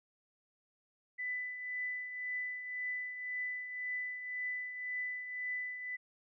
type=tone with tremolo; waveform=sine; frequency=1995 Hz; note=B6; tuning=17 cents sharp; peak=-34 dBFS; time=1.18-5.97 s; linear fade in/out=20 ms; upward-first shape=triangle; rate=1.9 Hz; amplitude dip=60%; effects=none